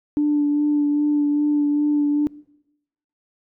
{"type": "tone with vibrato", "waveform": "sine", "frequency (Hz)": 293.7, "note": "D4", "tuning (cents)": 0, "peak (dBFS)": -15, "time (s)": [0.17, 2.27], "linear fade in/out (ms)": 0, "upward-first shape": "sine", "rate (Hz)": 2.5, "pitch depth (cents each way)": 16, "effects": ["noise-tail reverb RT60 0.9 s tail -23 dB re dry", "tanh soft clip ceiling -11 dBFS"]}